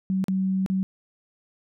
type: tone with dropouts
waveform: sine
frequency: 189.8 Hz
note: F#3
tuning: 44 cents sharp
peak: -21 dBFS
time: 0.1-0.83 s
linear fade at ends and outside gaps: 0 ms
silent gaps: 0.241-0.283 / 0.662-0.7 s
effects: none